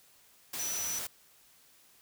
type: tone in noise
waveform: sine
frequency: 5920 Hz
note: F#8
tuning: in tune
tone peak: -34 dBFS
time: 0.59-0.99 s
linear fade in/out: 5 ms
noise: white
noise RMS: -38 dBFS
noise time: 0.53-1.07 s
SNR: +1 dB
effects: white hiss -62 dBFS RMS until 2.01 s